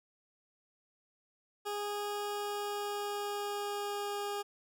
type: tone with pitch glide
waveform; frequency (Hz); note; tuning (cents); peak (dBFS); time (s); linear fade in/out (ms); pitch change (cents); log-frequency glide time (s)
20% pulse; 411.9 to 408.1; G#4 to G#4; -14 to -30; -30; 1.65-4.43; 20; -16; 2.22-4.19
effects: none